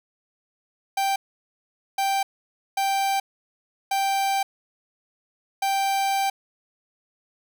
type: tone bursts at uneven times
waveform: 45% pulse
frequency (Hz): 784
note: G5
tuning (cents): 0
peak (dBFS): -21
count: 5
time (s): 0.97-1.16 / 1.98-2.23 / 2.77-3.2 / 3.91-4.43 / 5.62-6.3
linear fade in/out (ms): 5
effects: none